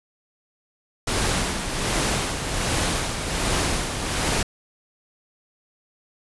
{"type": "noise with tremolo", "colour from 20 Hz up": "pink", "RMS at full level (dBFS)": -22, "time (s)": [1.07, 4.43], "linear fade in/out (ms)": 5, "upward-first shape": "sine", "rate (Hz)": 1.3, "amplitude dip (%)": 50, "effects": ["resampled to 24000 Hz"]}